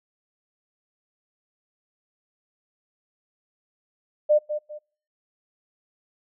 sine tone with echo, 601 Hz, D5, 40 cents sharp, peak -14 dBFS, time 4.29-4.39 s, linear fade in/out 20 ms, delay 200 ms, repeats 2, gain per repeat -10 dB, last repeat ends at 4.79 s, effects noise-tail reverb RT60 0.5 s tail -26 dB re dry

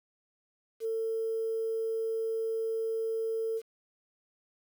sine tone with quantisation, 450 Hz, A4, 39 cents sharp, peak -29 dBFS, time 0.8-3.62 s, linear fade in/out 50 ms, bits 9, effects none

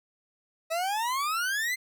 40% pulse exponential sweep, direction up, 638 to 2093 Hz, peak -26 dBFS, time 0.7-1.76 s, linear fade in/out 20 ms, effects none

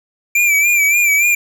square tone with vibrato, 2349 Hz, D7, in tune, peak -11 dBFS, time 0.35-1.35 s, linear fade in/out 5 ms, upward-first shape sine, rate 3.5 Hz, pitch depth 60 cents each way, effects none

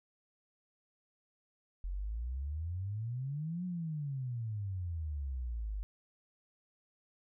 sine exponential two-way sweep, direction up then down, 43.37 to 183.8 to 48.46 Hz, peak -35 dBFS, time 1.84-5.83 s, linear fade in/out 0 ms, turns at 3.65 s, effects none

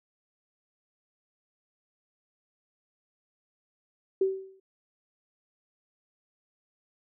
sine tone with exponential decay, 383.4 Hz, G4, 38 cents flat, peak -19 dBFS, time 4.21-4.6 s, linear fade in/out 5 ms, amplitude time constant 84 ms, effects none

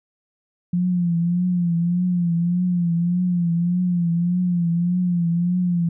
sine tone with vibrato, 174.61 Hz, F3, in tune, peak -17 dBFS, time 0.73-5.89 s, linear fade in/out 5 ms, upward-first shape triangle, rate 1.7 Hz, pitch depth 74 cents each way, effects none

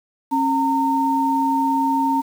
sine tone pair together, 271.7 / 915.6 Hz, C#4 / A#5, -35 / -31 cents, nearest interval octave + major sixth, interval 2104 cents, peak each -20 / -18 dBFS, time 0.31-2.22 s, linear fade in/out 20 ms, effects 7-bit

